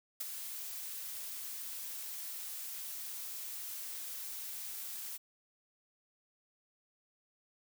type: noise with ADSR envelope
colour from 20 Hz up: blue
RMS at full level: -36 dBFS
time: 0.2-5.18 s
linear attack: 9 ms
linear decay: 22 ms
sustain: -7 dB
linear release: 20 ms
effects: none